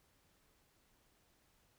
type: silence
effects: pink hiss -73 dBFS RMS until 1.78 s